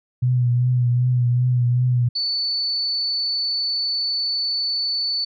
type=tone with vibrato; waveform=sine; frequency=123.47 Hz; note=B2; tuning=in tune; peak=-15 dBFS; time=0.22-2.09 s; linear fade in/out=10 ms; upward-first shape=triangle; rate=2.6 Hz; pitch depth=41 cents each way
type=tone; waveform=sine; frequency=4484 Hz; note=C#8; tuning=19 cents sharp; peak=-20 dBFS; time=2.15-5.25 s; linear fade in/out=10 ms
effects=none